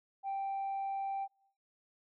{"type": "tone", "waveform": "sine", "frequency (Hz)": 784, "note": "G5", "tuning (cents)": 0, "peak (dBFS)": -32, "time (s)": [0.23, 1.28], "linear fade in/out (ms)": 50, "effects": ["noise-tail reverb RT60 0.7 s tail -26 dB re dry", "tanh soft clip ceiling -32 dBFS"]}